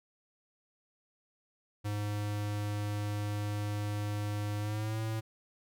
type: tone with pitch glide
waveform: square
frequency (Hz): 103.83 to 110.64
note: G#2 to A2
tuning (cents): 0 to +10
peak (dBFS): -33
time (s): 1.84-5.21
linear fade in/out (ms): 20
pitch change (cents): +110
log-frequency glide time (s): 4.59-5
effects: none